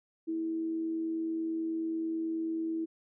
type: tone with amplitude modulation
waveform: sine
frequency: 325.2 Hz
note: E4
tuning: 23 cents flat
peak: -29 dBFS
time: 0.27-2.86 s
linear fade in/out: 20 ms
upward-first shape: sine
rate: 89.2 Hz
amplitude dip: 30%
effects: none